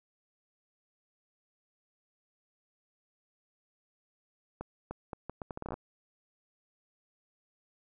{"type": "accelerating click train", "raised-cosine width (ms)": 1, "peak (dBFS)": -24, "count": 14, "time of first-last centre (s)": [4.61, 5.741], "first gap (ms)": 300, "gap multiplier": 0.74, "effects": []}